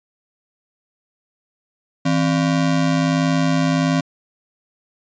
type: ring-modulated tone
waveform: square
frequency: 213.6 Hz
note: G#3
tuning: 49 cents sharp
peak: -13 dBFS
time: 2.05-4.01 s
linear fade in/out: 10 ms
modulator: 50.7 Hz
effects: resampled to 16000 Hz